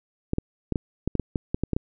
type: clicks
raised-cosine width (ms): 3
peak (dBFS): -11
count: 12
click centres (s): 0.334 / 0.384 / 0.723 / 0.758 / 1.076 / 1.153 / 1.197 / 1.358 / 1.545 / 1.636 / 1.733 / 1.765
effects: none

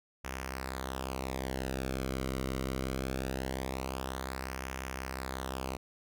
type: tone with flanger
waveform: sawtooth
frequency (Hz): 65.6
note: C2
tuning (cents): +5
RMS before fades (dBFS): -37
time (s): 0.24-5.77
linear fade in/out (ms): 10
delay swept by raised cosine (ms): 0.24 to 1.18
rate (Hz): 0.22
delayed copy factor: -0.7
effects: none

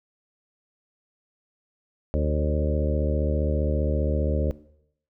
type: harmonic tone with a mistuned harmonic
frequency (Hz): 75.1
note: D2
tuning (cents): +39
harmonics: 1 / 2 / 3 / 4 / 5 / 6 / 7 / 8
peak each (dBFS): -23 / -31 / -31 / -33 / -35 / -33 / -31 / -35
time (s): 2.14-4.51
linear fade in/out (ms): 0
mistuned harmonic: 7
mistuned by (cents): +31
effects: noise-tail reverb RT60 0.7 s tail -18 dB re dry

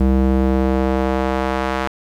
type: tone with band-pass filter sweep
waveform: square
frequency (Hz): 65.41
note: C2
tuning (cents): 0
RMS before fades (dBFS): -17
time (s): 0-1.88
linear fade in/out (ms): 5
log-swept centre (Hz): 210 to 1200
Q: 0.77
effects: 8-bit

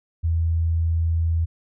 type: tone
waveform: sine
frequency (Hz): 82.5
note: E2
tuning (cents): +2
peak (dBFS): -18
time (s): 0.23-1.46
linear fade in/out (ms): 20
effects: none

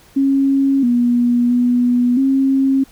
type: tone with pitch steps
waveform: sine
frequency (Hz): 273.4 / 241.5 / 244.7 / 269.2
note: C#4 / B3 / B3 / C4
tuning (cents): -24 / -39 / -16 / +49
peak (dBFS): -11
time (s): 0.16-2.84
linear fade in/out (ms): 10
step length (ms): 670
effects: pink hiss -48 dBFS RMS until 2.91 s

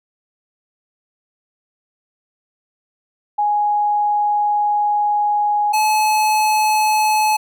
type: tone pair in turn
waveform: sine / square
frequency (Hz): 831 / 858.3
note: G#5 / A5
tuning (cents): +1 / -43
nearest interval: minor second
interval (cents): 56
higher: second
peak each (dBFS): -14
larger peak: neither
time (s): 3.38-5.73 / 5.73-7.37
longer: first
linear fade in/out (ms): 10
effects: none

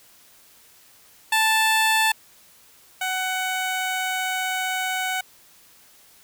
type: tone pair in turn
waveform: 15% pulse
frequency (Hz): 880 / 747.4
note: A5 / F#5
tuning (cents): 0 / +17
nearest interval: minor third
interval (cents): 283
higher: first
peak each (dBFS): -11 / -17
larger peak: first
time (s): 1.32-2.12 / 3.01-5.21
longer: second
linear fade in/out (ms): 5
effects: white hiss -53 dBFS RMS until 6.23 s

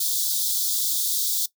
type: high-pass noise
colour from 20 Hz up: white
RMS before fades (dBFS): -24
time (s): 0-1.46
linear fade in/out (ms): 5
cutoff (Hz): 3400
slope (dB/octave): 96
effects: noise-tail reverb RT60 0.1 s tail -18 dB re dry

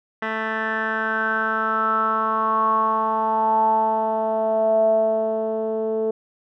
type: tone with low-pass filter sweep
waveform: 10% pulse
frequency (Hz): 220.3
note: A3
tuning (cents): +2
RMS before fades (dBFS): -21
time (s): 0.22-6.11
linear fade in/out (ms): 5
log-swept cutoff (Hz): 2000 to 490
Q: 8.8
effects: none

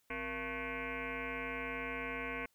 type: tone with frequency modulation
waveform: sine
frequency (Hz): 1307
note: E6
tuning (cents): -15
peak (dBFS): -37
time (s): 0.1-2.46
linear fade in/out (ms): 5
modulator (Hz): 209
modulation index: 5.6
effects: white hiss -75 dBFS RMS until 2.54 s

